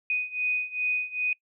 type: beating tone pair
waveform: sine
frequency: 2489 / 2491.5 Hz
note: D#7 / D#7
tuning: 0 / +2 cents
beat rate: 2.5 Hz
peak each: -30 / -28 dBFS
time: 0.1-1.33 s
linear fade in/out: 2 ms
effects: noise-tail reverb RT60 0.1 s tail -23 dB re dry